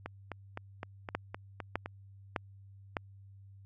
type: two click trains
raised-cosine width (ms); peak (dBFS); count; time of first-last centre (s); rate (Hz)
0.5; -16 / -23; 4 / 8; 1.15-2.968 / 0.06-1.859; 1.65 / 3.89
effects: added 98 Hz sine -51 dBFS peak until 3.65 s + MP3 64 kbps